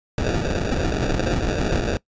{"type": "noise with sample-and-hold", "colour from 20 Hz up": "pink", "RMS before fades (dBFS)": -22, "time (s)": [0.18, 1.97], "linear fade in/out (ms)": 2, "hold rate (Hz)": 1050, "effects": ["noise-tail reverb RT60 0.1 s tail -21 dB re dry", "resampled to 16000 Hz"]}